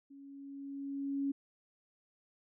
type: tone with level ramp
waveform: sine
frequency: 277.7 Hz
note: C#4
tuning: 3 cents sharp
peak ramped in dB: -51 to -30 dBFS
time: 0.1-1.32 s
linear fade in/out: 10 ms
effects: none